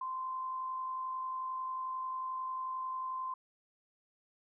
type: tone with amplitude modulation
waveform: sine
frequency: 1038 Hz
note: C6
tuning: 14 cents flat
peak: -34 dBFS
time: 0.01-3.34 s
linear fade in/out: 5 ms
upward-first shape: sine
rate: 51.2 Hz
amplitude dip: 30%
effects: none